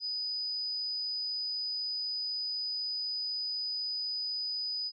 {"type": "tone", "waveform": "sine", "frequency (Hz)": 4978, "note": "D#8", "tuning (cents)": 0, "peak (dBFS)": -32, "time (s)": [0, 4.92], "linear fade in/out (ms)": 50, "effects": []}